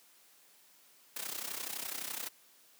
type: noise with amplitude modulation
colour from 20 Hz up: white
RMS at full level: -37 dBFS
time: 1.16-2.29 s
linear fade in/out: 5 ms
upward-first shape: sine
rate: 31.8 Hz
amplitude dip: 75%
effects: white hiss -63 dBFS RMS until 2.79 s + high-pass 200 Hz 12 dB/octave